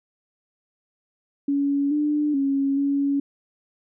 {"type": "tone with pitch steps", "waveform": "sine", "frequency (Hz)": [281.8, 297.3, 275.4, 280.5], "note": ["C#4", "D4", "C#4", "C#4"], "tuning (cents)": [29, 21, -11, 21], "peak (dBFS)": -19, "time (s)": [1.48, 3.2], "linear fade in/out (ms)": 5, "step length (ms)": 430, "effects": []}